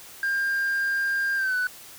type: tone with pitch glide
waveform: sine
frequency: 1600 to 1492.9 Hz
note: G6 to F#6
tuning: +35 to +15 cents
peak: -20 dBFS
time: 0.23-1.67 s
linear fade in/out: 2 ms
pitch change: -120 cents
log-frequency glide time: 1.36-1.56 s
effects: tanh soft clip ceiling -21 dBFS + white hiss -45 dBFS RMS until 1.98 s